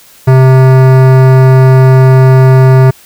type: tone with hard clipping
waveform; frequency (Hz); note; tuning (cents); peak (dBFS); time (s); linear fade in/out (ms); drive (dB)
sine; 130.81; C3; 0; -3; 0.27-2.91; 10; 18
effects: white hiss -39 dBFS RMS until 3.05 s